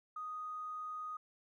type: tone with tanh clipping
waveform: triangle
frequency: 1244.5 Hz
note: D#6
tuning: in tune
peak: -40 dBFS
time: 0.16-1.17 s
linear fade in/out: 5 ms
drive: 3 dB
effects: none